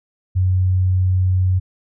sine tone, 92.5 Hz, F#2, in tune, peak -13 dBFS, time 0.35-1.6 s, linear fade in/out 20 ms, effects none

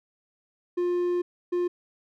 triangle tone bursts at uneven times, 353.5 Hz, F4, 21 cents sharp, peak -21 dBFS, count 2, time 0.77-1.22 / 1.52-1.68 s, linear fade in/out 10 ms, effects none

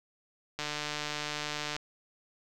click train, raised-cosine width 0.2 ms, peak -17 dBFS, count 176, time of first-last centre 0.59-1.764 s, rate 149 Hz, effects none

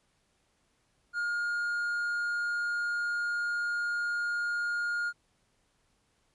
triangle tone, 1421 Hz, F6, 30 cents sharp, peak -27 dBFS, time 1.13-5.13 s, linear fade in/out 50 ms, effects pink hiss -72 dBFS RMS until 6.34 s + resampled to 24000 Hz

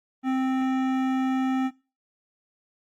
sine tone with hard clipping, 261.7 Hz, C4, in tune, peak -24 dBFS, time 0.23-1.71 s, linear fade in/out 50 ms, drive 15 dB, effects noise-tail reverb RT60 0.3 s tail -19 dB re dry + Opus 24 kbps

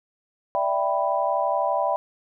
sine chord, E minor seventh, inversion third, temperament equal, 587.3 / 659.3 / 784 / 987.8 Hz, D5 / E5 / G5 / B5, 0 / 0 / 0 / 0 cents, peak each -26 dBFS, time 0.55-1.96 s, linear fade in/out 0 ms, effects none

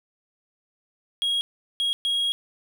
triangle tone bursts at uneven times, 3290 Hz, G#7, 17 cents flat, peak -20 dBFS, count 3, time 1.22-1.41 / 1.8-1.93 / 2.05-2.32 s, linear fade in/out 0 ms, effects none

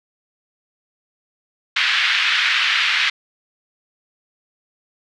pink band-pass noise, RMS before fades -18 dBFS, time 1.76-3.1 s, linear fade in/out 5 ms, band 1600 to 3700 Hz, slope 24 dB/octave, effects none

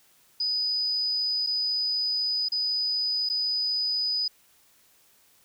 sine tone with dropouts, 4978 Hz, D#8, in tune, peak -24 dBFS, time 0.4-4.28 s, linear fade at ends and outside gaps 5 ms, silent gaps 1.465-1.47 / 2.486-2.519 / 3.29-3.298 s, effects white hiss -61 dBFS RMS until 5.44 s

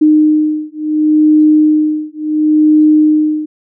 sine beating tone pair, 305.9 / 306.61 Hz, D#4 / D#4, -29 / -25 cents, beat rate 0.71 Hz, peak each -10 dBFS, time 0.01-3.46 s, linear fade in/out 10 ms, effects none

